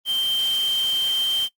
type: tone in noise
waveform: sine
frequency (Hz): 3136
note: G7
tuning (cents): 0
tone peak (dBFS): -19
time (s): 0.05-1.49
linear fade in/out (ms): 50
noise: white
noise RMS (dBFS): -35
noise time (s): 0.05-1.49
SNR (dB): +13
effects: noise-tail reverb RT60 0.1 s tail -19 dB re dry + Opus 32 kbps